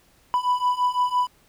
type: beating tone pair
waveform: triangle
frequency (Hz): 987.8 / 993.7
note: B5 / B5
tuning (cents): 0 / +10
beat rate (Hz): 5.9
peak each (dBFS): -22 / -20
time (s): 0.34-1.27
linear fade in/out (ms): 0
effects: pink hiss -59 dBFS RMS until 1.48 s